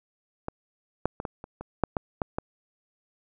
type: clicks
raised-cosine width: 1 ms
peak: -17 / -9 / -19 / -17 / -25 / -23 / -7 / -12 / -12 / -14 dBFS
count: 10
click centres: 0.484 / 1.056 / 1.201 / 1.252 / 1.441 / 1.61 / 1.837 / 1.968 / 2.218 / 2.385 s
effects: none